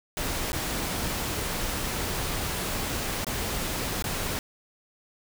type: noise with dropouts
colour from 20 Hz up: pink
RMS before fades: -30 dBFS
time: 0.17-4.39 s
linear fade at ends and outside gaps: 1 ms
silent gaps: 0.52-0.53 / 3.246-3.267 / 4.024-4.041 s
effects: none